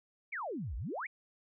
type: exponential two-way sweep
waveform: sine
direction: down then up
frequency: 2454 to 50.8 to 2454 Hz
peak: -36 dBFS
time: 0.32-1.07 s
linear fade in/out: 10 ms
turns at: 0.76 s
effects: none